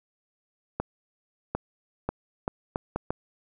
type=accelerating click train; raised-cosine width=1 ms; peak=-13 dBFS; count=7; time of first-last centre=0.8-3.105 s; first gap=750 ms; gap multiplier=0.72; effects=none